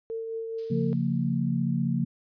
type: tone with tremolo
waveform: sine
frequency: 451.4 Hz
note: A4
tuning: 44 cents sharp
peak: -29 dBFS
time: 0.1-0.93 s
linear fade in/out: 0 ms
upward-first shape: triangle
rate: 4.7 Hz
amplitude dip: 35%
type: noise with exponential decay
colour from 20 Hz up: violet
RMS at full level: -40 dBFS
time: 0.58-1.92 s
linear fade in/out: 5 ms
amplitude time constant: 290 ms
type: chord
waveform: sine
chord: Bb minor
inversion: first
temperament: equal with one note detuned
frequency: 138.59 / 174.61 / 229.2 Hz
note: Db3 / F3 / Bb3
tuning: 0 / 0 / -29 cents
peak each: -28 dBFS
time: 0.7-2.05 s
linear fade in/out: 10 ms
effects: resampled to 11025 Hz